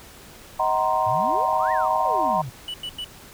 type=chord; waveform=sine; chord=C half-diminished seventh; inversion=first; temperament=just; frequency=627.9 / 753.5 / 941.9 / 1046.5 Hz; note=Eb5 / Gb5 / Bb5 / C6; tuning=+16 / +31 / +18 / 0 cents; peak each=-26 / -24 / -23 / -25 dBFS; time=0.59-2.42 s; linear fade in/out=10 ms
type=exponential two-way sweep; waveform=sine; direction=up then down; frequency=98 to 1949 to 116 Hz; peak=-30 dBFS; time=1.06-2.5 s; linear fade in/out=10 ms; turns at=1.72 s
type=tone bursts; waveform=triangle; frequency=2960 Hz; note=F#7; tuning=in tune; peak=-27 dBFS; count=3; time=2.68-3.044 s; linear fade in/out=2 ms; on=60 ms; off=92 ms
effects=pink hiss -45 dBFS RMS until 3.33 s